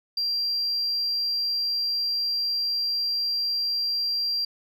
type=tone; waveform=sine; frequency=4741 Hz; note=D8; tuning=16 cents sharp; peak=-22 dBFS; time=0.17-4.45 s; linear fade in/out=5 ms; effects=tanh soft clip ceiling -20 dBFS